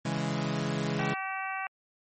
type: chord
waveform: sawtooth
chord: C# minor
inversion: none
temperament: equal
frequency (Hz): 138.59 / 164.81 / 207.7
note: C#3 / E3 / G#3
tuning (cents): 0 / 0 / 0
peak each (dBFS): -29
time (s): 0.05-1.14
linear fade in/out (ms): 5
type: harmonic tone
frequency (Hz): 383.6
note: G4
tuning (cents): -37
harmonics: 2 / 3 / 4 / 5 / 6 / 7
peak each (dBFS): -36 / -38 / -39 / -40 / -41 / -41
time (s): 0.99-1.67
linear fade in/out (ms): 2
effects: MP3 32 kbps